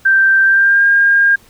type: tone with pitch glide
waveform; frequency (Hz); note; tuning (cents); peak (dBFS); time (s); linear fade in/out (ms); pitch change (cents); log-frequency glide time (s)
sine; 1568 to 1613; G6 to G6; 0 to +49; -7; 0.05-1.36; 10; +49; 0.43-0.85
effects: pink hiss -47 dBFS RMS until 1.49 s